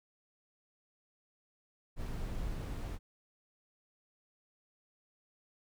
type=noise; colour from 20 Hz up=brown; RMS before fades=-38 dBFS; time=1.96-2.99 s; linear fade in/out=50 ms; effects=none